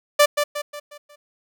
sawtooth tone with echo, 587.3 Hz, D5, in tune, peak -7 dBFS, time 0.19-0.26 s, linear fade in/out 10 ms, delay 180 ms, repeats 5, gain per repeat -7 dB, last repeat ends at 1.16 s, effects none

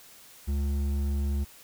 triangle tone with hard clipping, 70.5 Hz, C#2, 30 cents sharp, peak -27 dBFS, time 0.47-1.45 s, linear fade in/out 20 ms, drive 12 dB, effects white hiss -52 dBFS RMS until 1.63 s

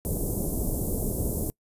pink band-stop noise, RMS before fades -28 dBFS, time 0.05-1.5 s, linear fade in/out 0 ms, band 540 to 9300 Hz, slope 24 dB/octave, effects noise-tail reverb RT60 0.1 s tail -25 dB re dry + resampled to 32000 Hz

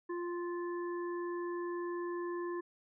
harmonic tone, 348.8 Hz, F4, 2 cents flat, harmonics 1 / 3 / 5, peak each -36 / -44 / -50 dBFS, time 0.09-2.61 s, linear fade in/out 10 ms, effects none

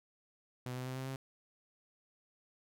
sawtooth tone with pitch steps, 125.4 / 127.37 / 129.37 / 131.41 / 133.47 Hz, B2 / C3 / C3 / C3 / C3, +27 / -46 / -19 / +8 / +35 cents, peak -35 dBFS, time 0.66-1.16 s, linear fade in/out 2 ms, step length 100 ms, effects none

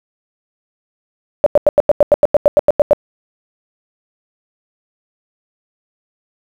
sine tone bursts, 587.3 Hz, D5, in tune, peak -4 dBFS, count 14, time 1.44-2.932 s, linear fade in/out 0 ms, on 23 ms, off 90 ms, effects 7-bit

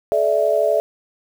sine chord, A suspended fourth, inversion none, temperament equal with one note detuned, 430.7 / 587.3 / 659.3 Hz, A4 / D5 / E5, -37 / 0 / 0 cents, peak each -21 / -18 / -18 dBFS, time 0.12-0.8 s, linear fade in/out 0 ms, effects 7-bit

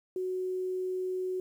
sine tone, 370 Hz, F#4, in tune, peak -30 dBFS, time 0.16-1.4 s, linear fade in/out 2 ms, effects 10-bit

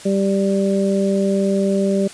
harmonic tone, 196 Hz, G3, in tune, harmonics 1 / 2 / 3, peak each -17 / -20 / -22 dBFS, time 0.05-2.08 s, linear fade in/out 10 ms, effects white hiss -38 dBFS RMS until 2.13 s + resampled to 22050 Hz

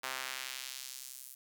sawtooth tone with high-pass filter sweep, 130.81 Hz, C3, in tune, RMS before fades -43 dBFS, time 0.03-1.35 s, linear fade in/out 10 ms, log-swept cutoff 1100 to 11000 Hz, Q 0.85, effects none

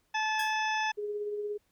harmonic tone, 867 Hz, A5, 26 cents flat, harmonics 1 / 2 / 3 / 4 / 6 / 7, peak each -30 / -33 / -36 / -41 / -44 / -47 dBFS, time 0.14-0.92 s, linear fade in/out 10 ms
sawtooth tone with exponential decay, 1661.2 Hz, G#6, in tune, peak -28 dBFS, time 0.39-0.6 s, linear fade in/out 5 ms, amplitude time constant 45 ms
sine tone with tremolo, 415.3 Hz, G#4, in tune, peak -30 dBFS, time 0.97-1.58 s, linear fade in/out 20 ms, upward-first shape triangle, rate 17 Hz, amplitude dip 40%
effects pink hiss -73 dBFS RMS until 1.71 s

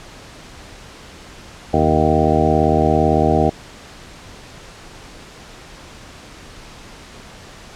harmonic tone with a mistuned harmonic, 77.78 Hz, D#2, in tune, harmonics 1 / 2 / 3 / 4 / 5 / 6 / 8 / 9 / 10, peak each -21 / -21 / -21 / -21 / -21 / -21 / -21 / -21 / -21 dBFS, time 1.73-3.5 s, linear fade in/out 10 ms, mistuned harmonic 1, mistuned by +74 cents, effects pink hiss -39 dBFS RMS until 7.75 s + low-pass 7000 Hz 12 dB/octave

